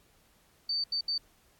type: tone bursts at uneven times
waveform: sine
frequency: 4577 Hz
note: D8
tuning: 45 cents flat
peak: -28 dBFS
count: 3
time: 0.69-0.84 / 0.92-1.01 / 1.08-1.18 s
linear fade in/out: 5 ms
effects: pink hiss -65 dBFS RMS until 1.59 s + AAC 64 kbps